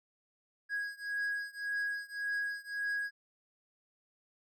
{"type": "beating tone pair", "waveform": "triangle", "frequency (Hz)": [1651, 1652.8], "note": ["G#6", "G#6"], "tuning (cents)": [-11, -9], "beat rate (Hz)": 1.8, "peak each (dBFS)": [-35, -36], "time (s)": [0.69, 3.11], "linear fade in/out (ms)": 50, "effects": []}